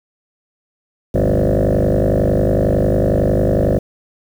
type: tone with frequency modulation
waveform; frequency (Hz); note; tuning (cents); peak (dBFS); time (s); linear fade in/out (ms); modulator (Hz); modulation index
sine; 216.2; A3; -30; -10; 1.14-3.79; 10; 51; 7.8
effects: tanh soft clip ceiling -9 dBFS + 7-bit